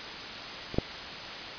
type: clicks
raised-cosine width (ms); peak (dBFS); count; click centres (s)
2; -23 / -10; 2; 0.744 / 0.785
effects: white hiss -38 dBFS RMS until 1.58 s + resampled to 11025 Hz